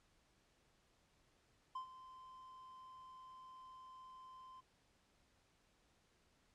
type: tone with ADSR envelope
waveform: triangle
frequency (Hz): 1036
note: C6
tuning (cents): -17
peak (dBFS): -39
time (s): 1.75-4.61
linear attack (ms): 7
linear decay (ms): 100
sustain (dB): -14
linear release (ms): 15
effects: pink hiss -75 dBFS RMS until 6.54 s + low-pass 8000 Hz 12 dB/octave